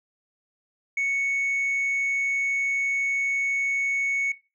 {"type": "tone", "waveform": "sine", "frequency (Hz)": 2217, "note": "C#7", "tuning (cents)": 0, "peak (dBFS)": -20, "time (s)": [0.97, 4.32], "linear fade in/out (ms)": 5, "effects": ["noise-tail reverb RT60 0.3 s tail -20 dB re dry", "tanh soft clip ceiling -21 dBFS"]}